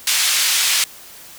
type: band-pass noise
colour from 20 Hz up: pink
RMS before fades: -17 dBFS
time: 0.07-0.84 s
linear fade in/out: 2 ms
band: 2600 to 11000 Hz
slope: 12 dB/octave
effects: white hiss -40 dBFS RMS until 1.38 s